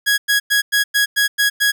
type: tone bursts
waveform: sawtooth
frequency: 1661.2 Hz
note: G#6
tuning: in tune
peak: -9 dBFS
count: 8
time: 0.06-1.72 s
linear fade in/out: 20 ms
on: 120 ms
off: 100 ms
effects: none